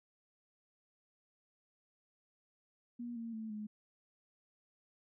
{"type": "tone with pitch steps", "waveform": "sine", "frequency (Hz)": [239.3, 229.8, 220.7, 212], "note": ["A#3", "A#3", "A3", "G#3"], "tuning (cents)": [46, -25, 5, 36], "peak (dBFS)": -40, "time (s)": [2.99, 3.67], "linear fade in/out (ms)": 10, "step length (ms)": 170, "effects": []}